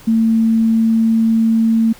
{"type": "tone", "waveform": "sine", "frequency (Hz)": 225.1, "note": "A3", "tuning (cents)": 40, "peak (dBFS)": -10, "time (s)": [0.07, 1.93], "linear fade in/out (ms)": 10, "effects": ["pink hiss -42 dBFS RMS until 1.99 s"]}